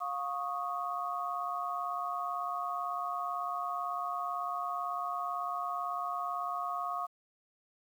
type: tone cluster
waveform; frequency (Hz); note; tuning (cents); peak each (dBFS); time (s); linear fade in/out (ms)
sine; 708 / 1106 / 1244; F5 / C#6 / D#6; +23 / -4 / -1; -38 / -36 / -38; 0-7.07; 20
effects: 10-bit